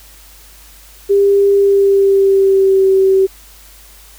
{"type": "tone with pitch glide", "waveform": "sine", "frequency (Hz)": [399.3, 383.9], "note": ["G4", "G4"], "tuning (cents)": [32, -36], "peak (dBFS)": -7, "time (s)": [1.09, 3.27], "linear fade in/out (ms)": 20, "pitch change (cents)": -68, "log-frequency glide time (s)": [1.54, 2.87], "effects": ["added 50 Hz sine -42 dBFS peak until 4.18 s", "white hiss -42 dBFS RMS until 4.18 s"]}